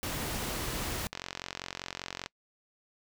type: noise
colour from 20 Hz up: pink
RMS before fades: -35 dBFS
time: 0.03-1.07 s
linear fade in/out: 0 ms
type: click train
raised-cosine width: 0.2 ms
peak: -18 dBFS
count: 52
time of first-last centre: 1.13-2.261 s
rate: 45.1 Hz
effects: noise-tail reverb RT60 0.1 s tail -25 dB re dry